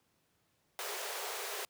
pink high-pass noise, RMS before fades -40 dBFS, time 0.79-1.65 s, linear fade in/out 0 ms, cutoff 380 Hz, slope 96 dB/octave, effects pink hiss -75 dBFS RMS until 1.69 s + high-pass 80 Hz 12 dB/octave

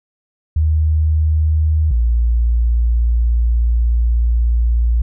sine tone pair in turn, 77.78 / 58.27 Hz, D#2 / A#1, 0 / 0 cents, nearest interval perfect fourth, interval 500 cents, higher first, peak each -11 dBFS, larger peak neither, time 0.56-1.91 / 1.91-5.02 s, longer second, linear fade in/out 5 ms, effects none

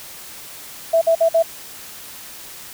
sine tone bursts, 659.3 Hz, E5, in tune, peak -11 dBFS, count 4, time 0.93-1.427 s, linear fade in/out 10 ms, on 86 ms, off 51 ms, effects white hiss -37 dBFS RMS until 2.73 s

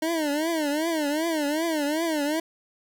25% pulse tone with vibrato, 310 Hz, D#4, 6 cents flat, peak -20 dBFS, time 0.02-2.4 s, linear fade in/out 5 ms, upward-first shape triangle, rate 2.6 Hz, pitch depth 170 cents each way, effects 9-bit

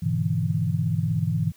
sine chord, E dominant seventh, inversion first, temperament just, 103.01 / 123.61 / 148.33 / 164.81 Hz, G#2 / B2 / D3 / E3, -14 / +2 / +18 / 0 cents, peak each -27 / -28 / -28 / -25 dBFS, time 0.02-1.52 s, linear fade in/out 10 ms, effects white hiss -57 dBFS RMS until 1.56 s

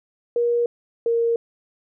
sine tone pair in turn, 475.1 / 464.8 Hz, A#4 / A#4, +33 / -5 cents, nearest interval unison, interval 38 cents, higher first, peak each -17 dBFS, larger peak neither, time 0.36-0.66 / 1.06-1.36 s, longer neither, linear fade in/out 2 ms, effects none

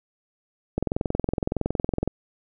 click train, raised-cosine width 2 ms, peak -10 dBFS, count 29, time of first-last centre 0.78-2.076 s, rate 21.6 Hz, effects none

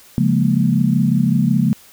sine chord, Bb minor seventh, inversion first, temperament equal, 138.59 / 174.61 / 207.7 / 233.1 Hz, Db3 / F3 / Ab3 / Bb3, 0 / 0 / 0 / 0 cents, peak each -18 dBFS, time 0.18-1.73 s, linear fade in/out 0 ms, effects white hiss -46 dBFS RMS until 1.92 s

